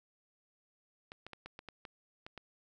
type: clicks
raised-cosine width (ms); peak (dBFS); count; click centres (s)
0.3; -30; 9; 1.119 / 1.266 / 1.333 / 1.46 / 1.591 / 1.687 / 1.852 / 2.265 / 2.377
effects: none